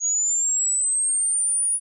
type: linear sweep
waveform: sine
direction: up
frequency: 6645 to 9760 Hz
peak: -19 dBFS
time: 0-1.8 s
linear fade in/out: 50 ms
effects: none